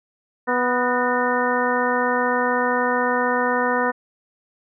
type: harmonic tone with a mistuned harmonic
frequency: 246.9 Hz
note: B3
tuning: in tune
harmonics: 1 / 2 / 3 / 4 / 5 / 6 / 7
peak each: -26 / -23 / -27 / -24 / -28 / -27 / -26 dBFS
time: 0.47-3.92 s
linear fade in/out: 20 ms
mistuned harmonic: 7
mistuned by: +85 cents
effects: none